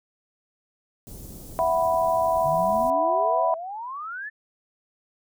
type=band-stop noise; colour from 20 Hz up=pink; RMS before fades=-41 dBFS; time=1.07-2.9 s; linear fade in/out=0 ms; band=420 to 8300 Hz; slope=12 dB/octave
type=chord; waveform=sine; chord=E suspended second; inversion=none; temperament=equal; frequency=659.3 / 740 / 987.8 Hz; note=E5 / F#5 / B5; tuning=0 / 0 / 0 cents; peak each=-22 / -26 / -24 dBFS; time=1.59-3.54 s; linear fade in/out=0 ms
type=exponential sweep; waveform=sine; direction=up; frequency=140 to 1793 Hz; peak=-31 dBFS; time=2.44-4.3 s; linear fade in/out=20 ms
effects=none